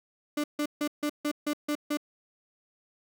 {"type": "tone bursts", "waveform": "35% pulse", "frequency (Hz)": 295.6, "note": "D4", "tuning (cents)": 11, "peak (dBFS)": -25, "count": 8, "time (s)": [0.37, 1.972], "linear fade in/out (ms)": 5, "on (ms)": 69, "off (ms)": 150, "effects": []}